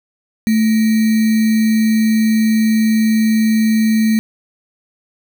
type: tone with sample-and-hold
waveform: sine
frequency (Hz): 220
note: A3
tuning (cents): 0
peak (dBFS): -10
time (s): 0.47-4.19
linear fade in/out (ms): 0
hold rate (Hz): 2100
effects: none

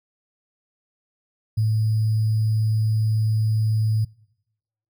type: tone with sample-and-hold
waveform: sine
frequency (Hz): 109.1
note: A2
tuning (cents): -14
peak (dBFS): -17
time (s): 1.57-4.05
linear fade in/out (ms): 10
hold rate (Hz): 4900
effects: noise-tail reverb RT60 0.9 s tail -25 dB re dry

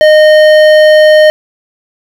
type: tone with hard clipping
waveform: sine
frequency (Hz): 615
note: D#5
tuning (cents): -20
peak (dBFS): -3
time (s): 0.01-1.3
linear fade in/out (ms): 0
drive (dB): 12
effects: none

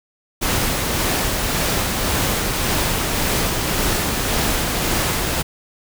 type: noise with tremolo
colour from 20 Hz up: pink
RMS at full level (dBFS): -19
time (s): 0.41-5.43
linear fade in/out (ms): 20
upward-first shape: sine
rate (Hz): 1.8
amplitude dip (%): 25
effects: none

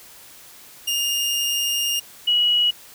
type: tone pair in turn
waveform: sawtooth / sine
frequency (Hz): 2827 / 2915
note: F7 / F#7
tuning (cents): +20 / -26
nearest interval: minor second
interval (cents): 54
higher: second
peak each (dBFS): -17 / -15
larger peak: second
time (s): 0.87-2 / 2.27-2.71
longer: first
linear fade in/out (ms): 10
effects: white hiss -45 dBFS RMS until 2.94 s

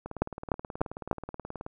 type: two click trains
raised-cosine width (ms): 1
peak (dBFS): -23 / -10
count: 31 / 4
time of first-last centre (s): 0.06-1.664 / 0.22-1.113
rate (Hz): 18.7 / 3.36
effects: none

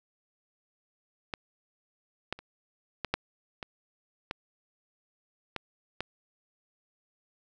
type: clicks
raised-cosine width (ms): 0.3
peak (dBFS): -17 / -15 / -29 / -15 / -10 / -21 / -17 / -17 / -16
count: 9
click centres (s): 1.338 / 2.326 / 2.39 / 3.047 / 3.14 / 3.628 / 4.311 / 5.563 / 6.006
effects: none

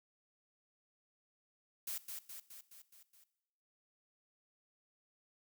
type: noise with echo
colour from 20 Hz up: blue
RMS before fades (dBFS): -41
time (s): 1.87-1.98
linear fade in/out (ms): 5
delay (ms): 210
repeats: 6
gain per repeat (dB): -4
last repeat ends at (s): 3.24
effects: noise-tail reverb RT60 0.9 s tail -17 dB re dry

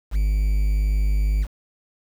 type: tone with quantisation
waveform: triangle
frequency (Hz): 51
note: G#1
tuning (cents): -31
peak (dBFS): -15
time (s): 0.11-1.47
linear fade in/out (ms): 50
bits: 7
effects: none

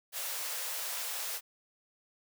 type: high-pass noise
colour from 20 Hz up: white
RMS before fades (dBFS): -37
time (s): 0.12-1.41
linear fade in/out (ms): 50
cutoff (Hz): 470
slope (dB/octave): 48
effects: none

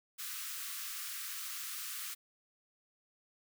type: high-pass noise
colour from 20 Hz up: white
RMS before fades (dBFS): -42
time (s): 0.18-2.15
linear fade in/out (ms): 20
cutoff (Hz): 1100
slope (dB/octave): 96
effects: none

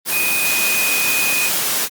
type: tone in noise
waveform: sine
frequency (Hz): 2489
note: D#7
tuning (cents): 0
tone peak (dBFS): -18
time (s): 0.1-1.51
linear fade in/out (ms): 50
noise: white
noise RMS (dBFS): -19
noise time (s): 0.05-1.89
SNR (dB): -2
effects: high-pass 150 Hz 12 dB/octave + Opus 32 kbps

